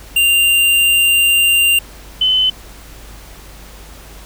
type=tone pair in turn; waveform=square / sine; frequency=2786 / 3036 Hz; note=F7 / F#7; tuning=-5 / +44 cents; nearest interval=minor second; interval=149 cents; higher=second; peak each=-10 dBFS; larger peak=neither; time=0.16-1.79 / 2.21-2.5 s; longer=first; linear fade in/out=5 ms; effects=added 50 Hz sine -36 dBFS peak until 4.25 s + pink hiss -39 dBFS RMS until 4.25 s